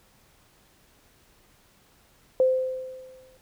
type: tone with exponential decay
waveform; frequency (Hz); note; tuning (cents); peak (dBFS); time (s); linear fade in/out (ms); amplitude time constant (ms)
sine; 517; C5; -21; -15; 2.4-3.37; 1; 210
effects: pink hiss -60 dBFS RMS until 3.41 s